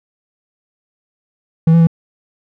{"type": "tone with pitch steps", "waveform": "triangle", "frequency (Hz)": [162.5, 167, 165], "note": ["E3", "E3", "E3"], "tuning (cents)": [-24, 23, 2], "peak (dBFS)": -4, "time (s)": [1.67, 1.871], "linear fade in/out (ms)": 5, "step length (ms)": 67, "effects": []}